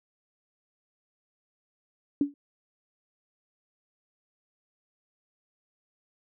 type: tone with exponential decay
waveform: sine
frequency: 285.2 Hz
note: C#4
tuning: 49 cents sharp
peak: -17 dBFS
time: 2.21-2.34 s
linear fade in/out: 2 ms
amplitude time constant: 28 ms
effects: none

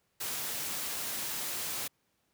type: noise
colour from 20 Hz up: white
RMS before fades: -36 dBFS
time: 0.2-1.88 s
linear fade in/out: 10 ms
effects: pink hiss -75 dBFS RMS until 2.33 s + high-pass 80 Hz 12 dB/octave

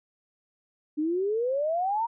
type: exponential sweep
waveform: sine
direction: up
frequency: 293.7 to 951 Hz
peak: -24 dBFS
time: 0.97-2.07 s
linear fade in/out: 20 ms
effects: none

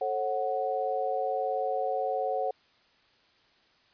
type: chord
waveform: sine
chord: F# minor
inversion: first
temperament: equal with one note detuned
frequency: 440 / 541.4 / 740 Hz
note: A4 / C#5 / F#5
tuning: 0 / -41 / 0 cents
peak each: -34 / -31 / -30 dBFS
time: 0.01-2.51 s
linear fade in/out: 5 ms
effects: white hiss -64 dBFS RMS until 3.93 s + resampled to 11025 Hz

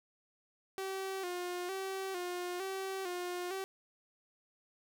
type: tone with vibrato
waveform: sawtooth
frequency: 370 Hz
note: F#4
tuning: in tune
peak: -33 dBFS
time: 0.78-3.64 s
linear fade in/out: 0 ms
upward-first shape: square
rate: 1.1 Hz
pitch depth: 65 cents each way
effects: none

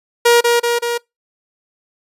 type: tone with echo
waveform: sawtooth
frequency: 474.3 Hz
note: A#4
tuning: 30 cents sharp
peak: -4 dBFS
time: 0.25-0.41 s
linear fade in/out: 10 ms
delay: 190 ms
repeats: 3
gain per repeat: -3 dB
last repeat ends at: 0.98 s
effects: noise-tail reverb RT60 0.2 s tail -26 dB re dry + resampled to 32000 Hz

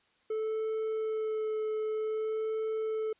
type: tone with vibrato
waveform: triangle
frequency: 436 Hz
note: A4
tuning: 16 cents flat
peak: -28 dBFS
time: 0.3-3.13 s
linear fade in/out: 5 ms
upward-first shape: sine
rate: 0.53 Hz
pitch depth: 13 cents each way
effects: white hiss -69 dBFS RMS until 3.19 s + resampled to 8000 Hz

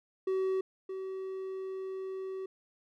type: tone pair in turn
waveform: triangle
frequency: 379.2 / 380.6 Hz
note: F#4 / F#4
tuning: +43 / +49 cents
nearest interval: unison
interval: 6 cents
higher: second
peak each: -26 / -34 dBFS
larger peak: first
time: 0.27-0.61 / 0.89-2.46 s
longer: second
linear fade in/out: 5 ms
effects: none

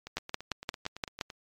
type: two click trains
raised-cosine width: 0.2 ms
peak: -24 / -13 dBFS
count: 12 / 7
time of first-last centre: 0.07-1.302 / 0.17-1.212 s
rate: 8.93 / 5.76 Hz
effects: MP3 96 kbps

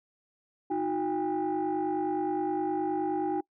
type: tone cluster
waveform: sine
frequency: 313.5 / 363.1 / 805 Hz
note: D#4 / F#4 / G5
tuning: +13 / -33 / +46 cents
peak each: -30 dBFS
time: 0.7-3.41 s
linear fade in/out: 10 ms
effects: noise-tail reverb RT60 0.1 s tail -24 dB re dry + tanh soft clip ceiling -22 dBFS

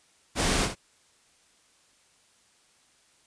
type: noise with echo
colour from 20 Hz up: pink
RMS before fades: -25 dBFS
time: 0.35-0.69 s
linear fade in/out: 50 ms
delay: 65 ms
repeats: 1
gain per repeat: -9 dB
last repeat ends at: 0.755 s
effects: white hiss -63 dBFS RMS until 3.26 s + resampled to 22050 Hz

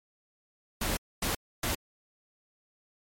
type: noise bursts at uneven times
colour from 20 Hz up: pink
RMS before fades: -30 dBFS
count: 3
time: 0.81-0.97 / 1.22-1.35 / 1.63-1.75 s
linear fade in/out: 5 ms
effects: MP3 64 kbps

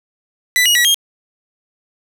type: tone with pitch steps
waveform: sawtooth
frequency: 1985 / 2889 / 1931 / 3229 Hz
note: B6 / F#7 / B6 / G#7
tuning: +8 / -42 / -39 / -49 cents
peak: -7 dBFS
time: 0.56-0.944 s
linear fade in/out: 0 ms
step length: 96 ms
effects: none

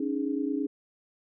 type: chord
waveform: sine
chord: C# suspended second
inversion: none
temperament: equal with one note detuned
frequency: 277.2 / 306.5 / 415.3 Hz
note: C#4 / D#4 / G#4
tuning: 0 / -26 / 0 cents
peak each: -29 / -31 / -35 dBFS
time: 0-0.67 s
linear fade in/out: 5 ms
effects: none

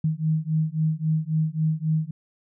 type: beating tone pair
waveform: sine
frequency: 155.56 / 159.26 Hz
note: D#3 / D#3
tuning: 0 / +41 cents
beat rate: 3.7 Hz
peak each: -24 dBFS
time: 0.04-2.11 s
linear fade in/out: 5 ms
effects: none

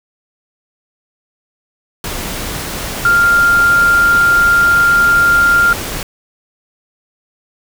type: tone in noise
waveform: sine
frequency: 1396.9 Hz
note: F6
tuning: in tune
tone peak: -7 dBFS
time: 3.05-5.73 s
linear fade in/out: 2 ms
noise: pink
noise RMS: -22 dBFS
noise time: 2.04-6.03 s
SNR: +12 dB
effects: none

